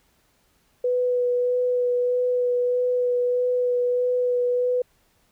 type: tone with vibrato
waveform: sine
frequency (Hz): 493.9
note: B4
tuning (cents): 0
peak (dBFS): -19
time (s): 0.84-4.82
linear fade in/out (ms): 5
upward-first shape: sine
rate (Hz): 1.6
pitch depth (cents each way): 12
effects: pink hiss -64 dBFS RMS until 5.31 s